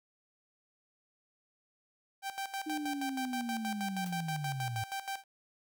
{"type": "tone with tremolo", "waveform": "sawtooth", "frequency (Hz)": 782, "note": "G5", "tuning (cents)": -4, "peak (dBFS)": -31, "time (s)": [2.22, 5.24], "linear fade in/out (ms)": 50, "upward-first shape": "square", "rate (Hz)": 6.3, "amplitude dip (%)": 75}
{"type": "linear sweep", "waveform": "sine", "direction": "down", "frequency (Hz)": [311.1, 107.8], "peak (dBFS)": -35, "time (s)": [2.66, 4.84], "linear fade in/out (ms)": 10}
{"type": "noise with exponential decay", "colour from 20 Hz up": "white", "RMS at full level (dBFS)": -44, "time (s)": [4.06, 4.18], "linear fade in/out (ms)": 0, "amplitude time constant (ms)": 25}
{"effects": []}